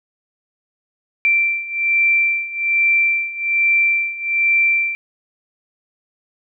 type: beating tone pair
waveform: sine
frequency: 2349 / 2350.2 Hz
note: D7 / D7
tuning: 0 / +1 cents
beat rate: 1.2 Hz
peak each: -19 / -16 dBFS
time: 1.25-4.95 s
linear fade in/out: 0 ms
effects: none